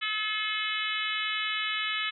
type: harmonic tone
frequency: 429.5 Hz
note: A4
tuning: 42 cents flat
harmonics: 3 / 4 / 5 / 6 / 7 / 8 / 9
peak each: -36 / -36 / -34 / -36 / -34 / -38 / -40 dBFS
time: 0.01-2.11 s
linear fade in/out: 20 ms
effects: none